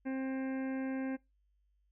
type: harmonic tone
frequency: 264.6 Hz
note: C4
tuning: 20 cents sharp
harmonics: 1 / 2 / 3 / 4 / 6 / 7 / 8 / 9 / 10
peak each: -34 / -44 / -50 / -56 / -50 / -58 / -55 / -60 / -62 dBFS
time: 0.05-1.17 s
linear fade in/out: 20 ms
effects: noise-tail reverb RT60 0.2 s tail -21 dB re dry + added 50 Hz sine -70 dBFS peak until 1.91 s